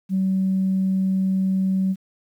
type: tone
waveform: sine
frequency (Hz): 190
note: F#3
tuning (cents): +46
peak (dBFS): -17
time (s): 0.09-1.96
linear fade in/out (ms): 50
effects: tanh soft clip ceiling -13 dBFS + 9-bit